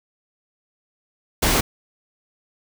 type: noise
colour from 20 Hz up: pink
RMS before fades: -18 dBFS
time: 1.42-1.61 s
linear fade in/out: 10 ms
effects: none